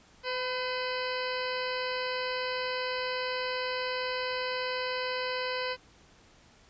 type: harmonic tone with a mistuned harmonic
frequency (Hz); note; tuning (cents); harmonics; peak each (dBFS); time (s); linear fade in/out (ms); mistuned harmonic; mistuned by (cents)
508; B4; +49; 1 / 2 / 3 / 4 / 5 / 6 / 8 / 9 / 10; -34 / -37 / -39 / -40 / -41 / -42 / -43 / -44 / -44; 0.23-5.77; 50; 2; -23
effects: pink hiss -59 dBFS RMS until 6.69 s + resampled to 16000 Hz